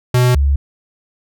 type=tone pair in turn; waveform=square / sine; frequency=124.5 / 69.87 Hz; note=B2 / C#2; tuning=+14 / +14 cents; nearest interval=minor seventh; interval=1000 cents; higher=first; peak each=-10 dBFS; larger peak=neither; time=0.14-0.35 / 0.35-0.56 s; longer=neither; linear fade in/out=5 ms; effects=none